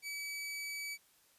sawtooth tone, 2288 Hz, D7, 46 cents flat, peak -36 dBFS, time 0.02-0.98 s, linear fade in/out 50 ms, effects white hiss -68 dBFS RMS until 1.38 s + resampled to 32000 Hz

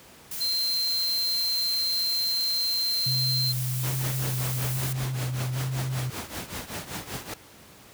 blue noise, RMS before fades -34 dBFS, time 0.31-4.93 s, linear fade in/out 5 ms
sine tone, 4136 Hz, C8, 21 cents flat, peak -24 dBFS, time 0.4-3.53 s, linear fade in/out 20 ms
sine tone with vibrato, 128.6 Hz, C3, 30 cents flat, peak -26 dBFS, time 3.06-6.1 s, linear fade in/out 5 ms, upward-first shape square, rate 1.2 Hz, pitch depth 22 cents each way
pink noise with tremolo, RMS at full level -32 dBFS, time 3.83-7.34 s, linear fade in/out 5 ms, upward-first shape triangle, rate 5.2 Hz, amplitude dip 85%
effects pink hiss -50 dBFS RMS until 7.93 s + high-pass 80 Hz 12 dB/octave

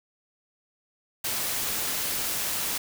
white noise, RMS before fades -29 dBFS, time 1.24-2.78 s, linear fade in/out 5 ms, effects none

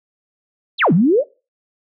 sine exponential two-way sweep, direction down then up, 4673 to 152.1 to 641 Hz, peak -10 dBFS, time 0.78-1.24 s, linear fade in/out 50 ms, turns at 0.93 s, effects noise-tail reverb RT60 0.3 s tail -21 dB re dry

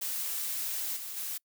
blue noise with level steps, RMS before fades -34 / -40 / -36 dBFS, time 0.01-1.38 s, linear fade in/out 10 ms, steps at 0.96 / 1.16 s, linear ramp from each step 10 ms, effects noise-tail reverb RT60 0.1 s tail -26 dB re dry

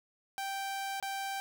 sawtooth tone with dropouts, 783 Hz, G5, 2 cents flat, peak -31 dBFS, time 0.38-1.4 s, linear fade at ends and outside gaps 0 ms, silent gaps 1-1.026 s, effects none

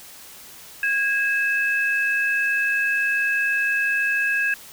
sine tone pair together, 1641 / 2599 Hz, G#6 / E7, -21 / -25 cents, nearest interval minor sixth, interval 796 cents, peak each -20 / -24 dBFS, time 0.83-4.54 s, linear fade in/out 2 ms, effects white hiss -43 dBFS RMS until 4.72 s

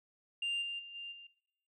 sine tone with level steps, 2794 Hz, F7, in tune, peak -31 / -37 / -47 / -42 / -50 dBFS, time 0.42-1.27 s, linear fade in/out 5 ms, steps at 0.61 / 0.78 / 0.94 / 1.11 s, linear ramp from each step 20 ms, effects noise-tail reverb RT60 0.8 s tail -18 dB re dry + tanh soft clip ceiling -31 dBFS

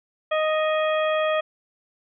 harmonic tone with a mistuned harmonic, 622.3 Hz, D#5, in tune, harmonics 1 / 2 / 3 / 4 / 5, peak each -21 / -27 / -31 / -33 / -35 dBFS, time 0.31-1.41 s, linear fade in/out 10 ms, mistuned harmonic 5, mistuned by +85 cents, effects none

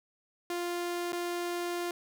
sawtooth tone with dropouts, 349.2 Hz, F4, in tune, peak -28 dBFS, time 0.5-1.91 s, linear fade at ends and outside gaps 2 ms, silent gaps 1.122-1.129 s, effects none

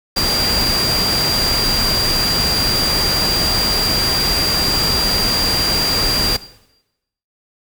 sine tone in noise, 4751 Hz, D8, 19 cents sharp, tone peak -16 dBFS, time 0.16-6.37 s, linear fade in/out 10 ms, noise pink, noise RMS -20 dBFS, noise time 0.16-6.37 s, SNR +1 dB, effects noise-tail reverb RT60 0.9 s tail -17 dB re dry

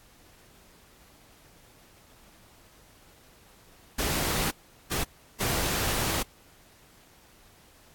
pink noise bursts at uneven times, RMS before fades -28 dBFS, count 3, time 3.98-4.51 / 4.91-5.04 / 5.4-6.23 s, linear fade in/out 10 ms, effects pink hiss -57 dBFS RMS until 7.94 s + AAC 64 kbps

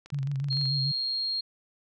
click train, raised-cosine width 0.2 ms, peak -30 dBFS, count 15, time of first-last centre 0.06-0.656 s, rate 23.5 Hz
sine tone with vibrato, 138.59 Hz, C#3, in tune, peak -27 dBFS, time 0.12-0.92 s, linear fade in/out 10 ms, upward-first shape square, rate 6.8 Hz, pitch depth 53 cents each way
sine tone, 4243 Hz, C8, 23 cents sharp, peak -27 dBFS, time 0.5-1.41 s, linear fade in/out 10 ms
effects none

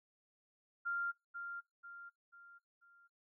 sine tone with echo, 1393 Hz, F6, 5 cents flat, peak -35 dBFS, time 0.85-1.12 s, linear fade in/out 20 ms, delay 490 ms, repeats 4, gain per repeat -7 dB, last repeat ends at 3.08 s, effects noise-tail reverb RT60 0.2 s tail -23 dB re dry

